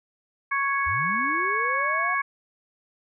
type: harmonic tone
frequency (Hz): 554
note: C#5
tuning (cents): -1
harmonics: 2 / 3 / 4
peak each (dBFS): -25 / -27 / -28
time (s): 0.51-2.22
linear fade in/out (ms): 10
type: linear sweep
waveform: sine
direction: up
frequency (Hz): 67.2 to 740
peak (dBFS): -32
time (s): 0.86-2.15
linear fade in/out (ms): 10
effects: none